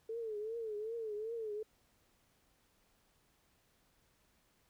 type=tone with vibrato; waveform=sine; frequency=440 Hz; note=A4; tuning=in tune; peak=-38 dBFS; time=0.09-1.63 s; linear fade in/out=5 ms; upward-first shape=triangle; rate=2.6 Hz; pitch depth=120 cents each way; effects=pink hiss -73 dBFS RMS until 4.69 s